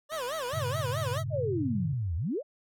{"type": "tone with vibrato", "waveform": "25% pulse", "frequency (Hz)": 560, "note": "C#5", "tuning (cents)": 18, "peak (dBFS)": -28, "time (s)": [0.09, 1.24], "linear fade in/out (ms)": 50, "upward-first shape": "sine", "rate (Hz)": 4.7, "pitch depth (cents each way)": 260}
{"type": "click train", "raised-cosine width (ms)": 0.3, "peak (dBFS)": -31, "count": 132, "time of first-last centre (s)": [0.12, 1.176], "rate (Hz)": 124}
{"type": "chord", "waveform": "sine", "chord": "G diminished", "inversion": "none", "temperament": "equal", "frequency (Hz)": [98, 116.54, 138.59], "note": ["G2", "Bb2", "Db3"], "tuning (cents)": [0, 0, 0], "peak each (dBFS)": -35, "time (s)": [0.53, 1.94], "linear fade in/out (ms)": 10}
{"type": "exponential two-way sweep", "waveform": "sine", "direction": "down then up", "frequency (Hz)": [659.3, 76.4, 659.3], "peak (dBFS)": -28, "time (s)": [1.3, 2.43], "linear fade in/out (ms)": 50, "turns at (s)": 2.16}
{"effects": []}